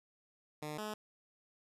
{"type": "tone pair in turn", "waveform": "10% pulse", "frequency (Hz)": [151.1, 212.9], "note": ["D3", "G#3"], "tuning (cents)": [50, 43], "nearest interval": "tritone", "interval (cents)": 593, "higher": "second", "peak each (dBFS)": [-32, -31], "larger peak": "second", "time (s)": [[0.62, 0.78], [0.78, 0.94]], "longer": "neither", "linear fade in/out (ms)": 5, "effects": ["resampled to 32000 Hz"]}